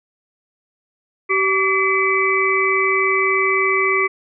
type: harmonic tone with a mistuned harmonic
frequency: 383.6 Hz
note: G4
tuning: 37 cents flat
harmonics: 1 / 3 / 5 / 6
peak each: -20 / -20 / -20 / -20 dBFS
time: 1.29-4.08 s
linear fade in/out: 20 ms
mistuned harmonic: 5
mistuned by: +94 cents
effects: none